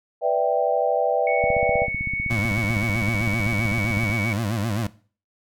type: chord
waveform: sine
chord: E minor seventh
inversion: second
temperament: equal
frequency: 493.9 / 587.3 / 659.3 / 784 Hz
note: B4 / D5 / E5 / G5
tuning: 0 / 0 / 0 / 0 cents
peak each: -23 / -23 / -22 / -24 dBFS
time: 0.21-1.88 s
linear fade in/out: 50 ms
type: tone with pitch glide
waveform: sine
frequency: 2217 to 2245 Hz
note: C#7 to C#7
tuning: 0 to +21 cents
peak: -25 dBFS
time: 1.27-4.33 s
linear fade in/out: 2 ms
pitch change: +21 cents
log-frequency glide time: 1.97-3.36 s
type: click train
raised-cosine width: 5 ms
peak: -18 dBFS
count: 43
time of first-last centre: 1.44-4.098 s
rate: 15.8 Hz
type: tone with vibrato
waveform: 25% pulse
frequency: 108.1 Hz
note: A2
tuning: 30 cents flat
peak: -19 dBFS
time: 2.3-4.87 s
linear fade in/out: 5 ms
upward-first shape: sine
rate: 7.7 Hz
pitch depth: 160 cents each way
effects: noise-tail reverb RT60 0.4 s tail -18 dB re dry